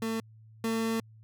30% pulse tone pair in turn, 224.5 / 225.5 Hz, A3 / A3, +35 / +43 cents, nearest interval unison, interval 8 cents, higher second, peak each -27 / -25 dBFS, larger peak second, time 0.02-0.2 / 0.64-1 s, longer second, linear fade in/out 2 ms, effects added 110 Hz sine -51 dBFS peak until 1.23 s

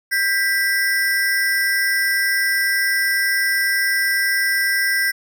square ring-modulated tone, 1783 Hz, A6, 22 cents sharp, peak -14 dBFS, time 0.11-5.12 s, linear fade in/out 20 ms, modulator 189 Hz, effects none

